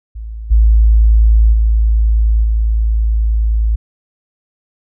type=tone with level steps; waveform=sine; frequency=54.8 Hz; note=A1; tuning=6 cents flat; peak=-23 / -5 / -8 / -10 dBFS; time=0.15-3.76 s; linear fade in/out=10 ms; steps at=0.5 / 1.52 / 2.43 s; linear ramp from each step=20 ms; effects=none